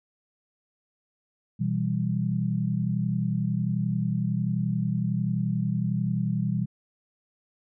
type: chord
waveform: sine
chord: E minor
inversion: second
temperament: equal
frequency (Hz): 123.47 / 164.81 / 196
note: B2 / E3 / G3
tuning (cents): 0 / 0 / 0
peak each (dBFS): -28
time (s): 1.59-6.66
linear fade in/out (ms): 20
effects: none